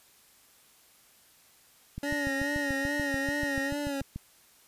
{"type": "click train", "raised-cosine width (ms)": 5, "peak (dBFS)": -24, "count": 16, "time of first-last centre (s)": [1.98, 4.16], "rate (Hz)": 6.88}
{"type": "tone with vibrato", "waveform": "25% pulse", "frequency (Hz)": 282.4, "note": "C#4", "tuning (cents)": 32, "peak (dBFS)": -27, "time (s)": [2.03, 4.01], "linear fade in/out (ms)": 2, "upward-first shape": "sine", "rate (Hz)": 2.4, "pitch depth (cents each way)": 55}
{"type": "tone", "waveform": "triangle", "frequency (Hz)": 1864.7, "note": "A#6", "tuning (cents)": 0, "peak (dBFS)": -30, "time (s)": [2.04, 3.72], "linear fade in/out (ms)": 50}
{"effects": ["white hiss -60 dBFS RMS until 4.67 s", "resampled to 32000 Hz"]}